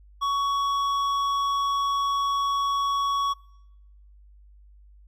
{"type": "tone with hard clipping", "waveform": "triangle", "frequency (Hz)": 1120, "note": "C#6", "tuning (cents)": 18, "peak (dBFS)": -24, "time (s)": [0.21, 3.34], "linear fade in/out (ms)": 20, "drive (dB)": 12, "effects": ["noise-tail reverb RT60 0.9 s tail -25 dB re dry", "added 50 Hz sine -49 dBFS peak until 5.07 s"]}